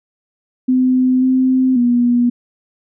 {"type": "tone with pitch steps", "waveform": "sine", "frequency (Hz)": [255.7, 258.9, 241.9], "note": ["C4", "C4", "B3"], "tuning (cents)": [-40, -18, -36], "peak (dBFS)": -10, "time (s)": [0.68, 2.3], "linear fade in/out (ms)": 10, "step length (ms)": 540, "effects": []}